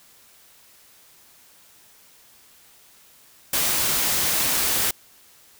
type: noise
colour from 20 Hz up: white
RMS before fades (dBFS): -22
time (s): 3.53-4.91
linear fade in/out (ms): 5
effects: white hiss -53 dBFS RMS until 5.59 s